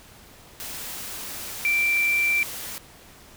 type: tone in noise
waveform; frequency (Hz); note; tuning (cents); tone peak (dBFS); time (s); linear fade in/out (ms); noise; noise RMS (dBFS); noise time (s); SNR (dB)
sine; 2349; D7; 0; -19; 1.65-2.43; 0; white; -35; 0.6-2.78; +13
effects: pink hiss -49 dBFS RMS until 3.36 s